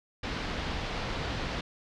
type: low-pass noise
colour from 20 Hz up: pink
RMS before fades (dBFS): -34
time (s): 0.23-1.61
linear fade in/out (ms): 5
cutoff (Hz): 4600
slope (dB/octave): 24
effects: none